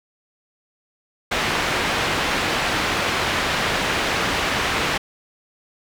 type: low-pass noise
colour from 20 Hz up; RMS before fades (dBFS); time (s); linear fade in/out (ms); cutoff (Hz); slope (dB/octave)
white; -22; 1.31-4.98; 10; 2600; 12
effects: none